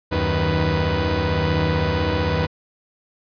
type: tone cluster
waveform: sawtooth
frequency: 78.5 / 94.2 / 156 / 494.3 Hz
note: D#2 / F#2 / D#3 / B4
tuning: +16 / +32 / +5 / +1 cents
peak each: -20 dBFS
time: 0.11-2.47 s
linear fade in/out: 20 ms
effects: resampled to 11025 Hz